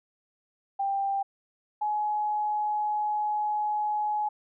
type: tone pair in turn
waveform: sine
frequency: 790 / 842.9 Hz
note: G5 / G#5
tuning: +13 / +25 cents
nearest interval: minor second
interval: 112 cents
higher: second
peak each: -25 dBFS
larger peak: neither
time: 0.79-1.23 / 1.81-4.29 s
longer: second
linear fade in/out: 10 ms
effects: none